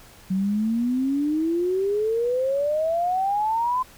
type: exponential sweep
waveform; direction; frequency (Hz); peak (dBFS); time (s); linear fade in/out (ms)
sine; up; 185 to 1033; -20; 0.3-3.83; 10
effects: pink hiss -49 dBFS RMS until 3.97 s